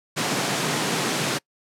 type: high-pass noise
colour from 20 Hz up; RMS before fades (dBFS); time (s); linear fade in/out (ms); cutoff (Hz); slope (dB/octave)
pink; -24; 0.16-1.39; 20; 130; 48
effects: noise-tail reverb RT60 0.1 s tail -25 dB re dry + low-pass 9000 Hz 12 dB/octave